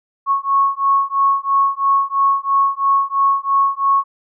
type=beating tone pair; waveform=sine; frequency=1100 / 1103 Hz; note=C#6 / C#6; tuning=-14 / -9 cents; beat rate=3 Hz; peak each=-16 dBFS; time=0.26-4.04 s; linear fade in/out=50 ms; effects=none